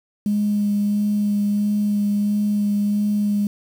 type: tone with vibrato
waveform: sine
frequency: 206.2 Hz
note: G#3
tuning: 12 cents flat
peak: -16 dBFS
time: 0.26-3.47 s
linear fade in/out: 2 ms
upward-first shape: sine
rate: 1.5 Hz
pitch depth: 13 cents each way
effects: tanh soft clip ceiling -12 dBFS + 7-bit